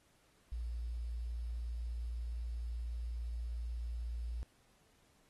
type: tone with quantisation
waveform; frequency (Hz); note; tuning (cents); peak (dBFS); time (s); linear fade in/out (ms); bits
sine; 58.4; A#1; +4; -37; 0.52-4.43; 0; 11
effects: pink hiss -71 dBFS RMS until 5.29 s + AAC 32 kbps